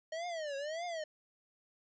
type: tone with vibrato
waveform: square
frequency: 624 Hz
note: D#5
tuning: 5 cents sharp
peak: -38 dBFS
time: 0.12-1.04 s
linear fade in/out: 5 ms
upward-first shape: triangle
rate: 1.7 Hz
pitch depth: 240 cents each way
effects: resampled to 16000 Hz + 12-bit